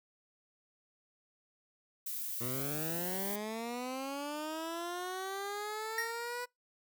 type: noise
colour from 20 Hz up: violet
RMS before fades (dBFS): -39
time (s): 2.06-3.36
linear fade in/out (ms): 5
type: linear sweep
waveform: 15% pulse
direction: up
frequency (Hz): 117.8 to 493.9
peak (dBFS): -31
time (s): 2.4-6.46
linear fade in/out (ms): 20
type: tone with exponential decay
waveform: square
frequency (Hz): 1864.7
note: A#6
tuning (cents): 0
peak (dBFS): -31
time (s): 5.98-6.27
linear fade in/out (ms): 2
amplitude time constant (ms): 61
effects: noise-tail reverb RT60 0.2 s tail -26 dB re dry